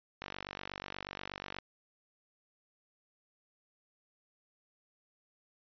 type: click train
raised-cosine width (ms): 0.3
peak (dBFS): -23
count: 67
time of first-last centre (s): 0.22-1.586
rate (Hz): 48.3
effects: resampled to 11025 Hz